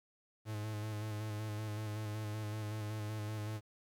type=tone with vibrato; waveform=45% pulse; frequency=106.8 Hz; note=G#2; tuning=49 cents sharp; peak=-38 dBFS; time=0.45-3.61 s; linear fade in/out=50 ms; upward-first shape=square; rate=5.3 Hz; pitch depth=27 cents each way; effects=11-bit